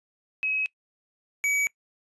sine / square tone pair in turn, 2553 / 2274 Hz, D#7 / C#7, +44 / +44 cents, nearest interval major second, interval 200 cents, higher first, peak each -24 / -23 dBFS, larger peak second, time 0.43-0.66 / 1.44-1.67 s, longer neither, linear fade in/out 0 ms, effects noise-tail reverb RT60 0.1 s tail -22 dB re dry + resampled to 24000 Hz

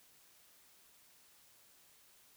silence, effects white hiss -65 dBFS RMS until 2.36 s

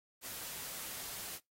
white noise, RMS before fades -44 dBFS, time 0.21-1.4 s, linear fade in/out 50 ms, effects noise-tail reverb RT60 0.2 s tail -25 dB re dry + AAC 48 kbps

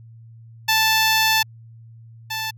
10% pulse tone pair in turn, 880 / 880 Hz, A5 / A5, 0 / 0 cents, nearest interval unison, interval 0 cents, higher neither, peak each -7 / -16 dBFS, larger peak first, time 0.68-1.43 / 2.3-2.51 s, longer first, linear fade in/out 10 ms, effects added 114 Hz sine -41 dBFS peak until 2.57 s

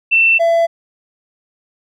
sine / triangle tone pair in turn, 2682 / 670.5 Hz, E7 / E5, +29 / +29 cents, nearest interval 2 octaves, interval 2400 cents, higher first, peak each -8 dBFS, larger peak neither, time 0.11-0.39 / 0.39-0.67 s, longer neither, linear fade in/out 20 ms, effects none

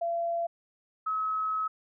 sine tone pair in turn, 680 / 1283.7 Hz, F5 / E6, -46 / -46 cents, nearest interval major seventh, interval 1100 cents, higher second, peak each -27 dBFS, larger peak neither, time 0.01-0.47 / 1.06-1.68 s, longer second, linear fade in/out 10 ms, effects none

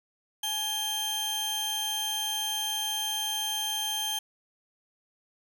sawtooth tone pair together, 838 / 3167 Hz, G#5 / G7, +15 / +17 cents, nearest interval octave + major seventh, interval 2302 cents, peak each -34 / -26 dBFS, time 0.43-4.19 s, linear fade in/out 5 ms, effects none

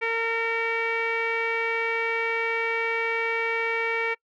sawtooth tone with low-pass filter, 457.3 Hz, A#4, 33 cents flat, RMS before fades -26 dBFS, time 0.01-4.15 s, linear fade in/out 20 ms, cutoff 2200 Hz, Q 6.7, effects noise-tail reverb RT60 0.1 s tail -24 dB re dry

